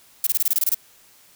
violet noise bursts, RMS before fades -19 dBFS, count 10, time 0.24-0.745 s, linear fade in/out 2 ms, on 28 ms, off 25 ms, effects white hiss -53 dBFS RMS until 1.35 s

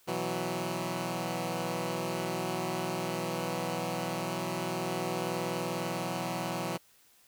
10% pulse chord, B suspended fourth, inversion none, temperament equal, 123.47 / 164.81 / 185 Hz, B2 / E3 / F#3, 0 / 0 / 0 cents, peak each -31 / -27 / -27 dBFS, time 0.07-6.78 s, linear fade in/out 20 ms, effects white hiss -63 dBFS RMS until 7.27 s

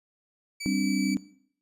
20% pulse tone, 2300 Hz, D7, 37 cents flat, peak -29 dBFS, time 0.6-1.15 s, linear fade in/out 10 ms
sine chord, G suspended fourth, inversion none, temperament equal, 196 / 261.6 / 293.7 Hz, G3 / C4 / D4, 0 / 0 / 0 cents, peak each -28 dBFS, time 0.66-1.17 s, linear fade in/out 0 ms
effects noise-tail reverb RT60 0.6 s tail -18 dB re dry + resampled to 32000 Hz

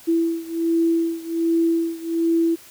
sine beating tone pair, 331.5 / 332.8 Hz, E4 / E4, +10 / +17 cents, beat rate 1.3 Hz, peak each -20 / -22 dBFS, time 0.07-2.56 s, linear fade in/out 20 ms, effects white hiss -46 dBFS RMS until 2.7 s

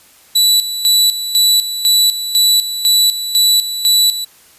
sawtooth tone with tremolo, 3951 Hz, B7, in tune, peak -5 dBFS, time 0.35-4.25 s, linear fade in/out 10 ms, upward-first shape square, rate 2 Hz, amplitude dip 70%, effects white hiss -46 dBFS RMS until 4.58 s + resampled to 32000 Hz

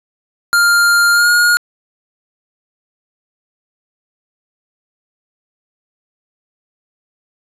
square tone with pitch glide, 1400 to 1431.1 Hz, F6 to F6, +4 to +42 cents, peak -9 dBFS, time 0.53-1.57 s, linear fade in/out 0 ms, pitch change +38 cents, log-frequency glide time 1.13-1.28 s, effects resampled to 32000 Hz + 7-bit

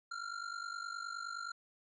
square ring-modulated tone, 1385 Hz, F6, 15 cents flat, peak -38 dBFS, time 0.11-1.52 s, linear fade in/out 5 ms, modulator 24.8 Hz, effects resampled to 16000 Hz

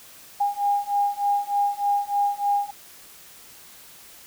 sine beating tone pair, 810 / 813.3 Hz, G#5 / G#5, -43 / -36 cents, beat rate 3.3 Hz, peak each -24 / -23 dBFS, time 0.4-2.71 s, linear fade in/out 10 ms, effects white hiss -47 dBFS RMS until 4.26 s

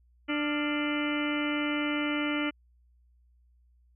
harmonic tone with a mistuned harmonic, 295.9 Hz, D4, 13 cents sharp, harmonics 1 / 2 / 3 / 4 / 5 / 6 / 7 / 8 / 9 / 10, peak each -29 / -38 / -44 / -42 / -37 / -43 / -37 / -38 / -45 / -39 dBFS, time 0.28-2.51 s, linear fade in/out 20 ms, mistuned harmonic 5, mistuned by -100 cents, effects added 60 Hz sine -60 dBFS peak until 3.95 s

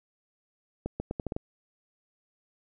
accelerating click train, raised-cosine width 2 ms, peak -18 dBFS, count 7, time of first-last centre 0.86-1.365 s, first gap 140 ms, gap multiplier 0.79, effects none

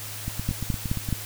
two click trains, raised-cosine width 5 ms, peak -12 / -17 dBFS, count 4 / 8, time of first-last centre 0.49-1.127 / 0.28-1.088 s, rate 4.71 / 8.66 Hz, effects added 104 Hz sine -40 dBFS peak until 1.25 s + white hiss -37 dBFS RMS until 1.25 s

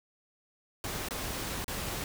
pink noise with dropouts, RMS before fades -36 dBFS, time 0.84-2.04 s, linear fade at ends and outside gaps 1 ms, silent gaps 1.086-1.108 / 1.644-1.68 s, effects none

